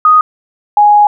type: tone pair in turn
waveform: sine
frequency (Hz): 1244.5 / 830.6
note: D#6 / G#5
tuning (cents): 0 / 0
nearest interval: perfect fifth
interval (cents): 700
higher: first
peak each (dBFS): -3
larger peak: neither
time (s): 0.05-0.21 / 0.77-1.07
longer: second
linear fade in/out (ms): 2
effects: none